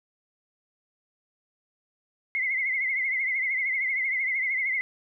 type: tone with vibrato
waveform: sine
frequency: 2093 Hz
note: C7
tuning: in tune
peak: -24 dBFS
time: 2.35-4.81 s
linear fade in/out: 0 ms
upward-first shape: triangle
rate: 13 Hz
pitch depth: 97 cents each way
effects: none